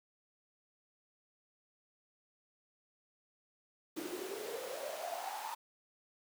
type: noise with high-pass filter sweep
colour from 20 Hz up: pink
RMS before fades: -42 dBFS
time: 3.96-5.55 s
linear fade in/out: 10 ms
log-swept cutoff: 310 to 930 Hz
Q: 10
effects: none